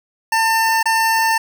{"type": "tone with dropouts", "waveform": "25% pulse", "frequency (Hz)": 898, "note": "A5", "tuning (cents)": 35, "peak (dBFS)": -10, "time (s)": [0.32, 1.38], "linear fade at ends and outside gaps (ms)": 5, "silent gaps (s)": [0.829, 0.856], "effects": []}